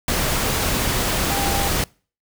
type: tone in noise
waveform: sine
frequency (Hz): 796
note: G5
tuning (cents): +26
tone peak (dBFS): -25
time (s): 1.3-1.68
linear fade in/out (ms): 2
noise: pink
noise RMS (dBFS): -21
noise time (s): 0.08-1.84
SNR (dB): -7
effects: noise-tail reverb RT60 0.4 s tail -26 dB re dry